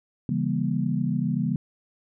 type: chord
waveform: sine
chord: C# diminished seventh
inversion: none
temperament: just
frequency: 138.59 / 166.31 / 199.57 / 239.5 Hz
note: C#3 / E3 / G3 / Bb3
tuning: 0 / +16 / +31 / +47 cents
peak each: -28 dBFS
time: 0.29-1.56 s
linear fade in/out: 2 ms
effects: none